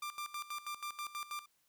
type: tone with tremolo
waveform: sawtooth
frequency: 1187 Hz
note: D6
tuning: 18 cents sharp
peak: -35 dBFS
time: 0.02-1.46 s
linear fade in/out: 5 ms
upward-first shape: square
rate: 6.2 Hz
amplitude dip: 80%
effects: white hiss -75 dBFS RMS until 1.68 s